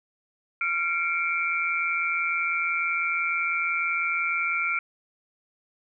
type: tone cluster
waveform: sine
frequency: 1379 / 2171 / 2337 Hz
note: F6 / C#7 / D7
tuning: -22 / -37 / -9 cents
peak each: -28 / -31 / -26 dBFS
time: 0.61-4.79 s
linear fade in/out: 2 ms
effects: none